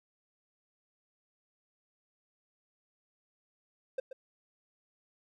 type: tone with echo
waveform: triangle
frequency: 523.3 Hz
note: C5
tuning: in tune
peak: -28 dBFS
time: 3.98-4 s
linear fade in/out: 5 ms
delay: 130 ms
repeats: 1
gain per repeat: -11 dB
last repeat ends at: 4.13 s
effects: none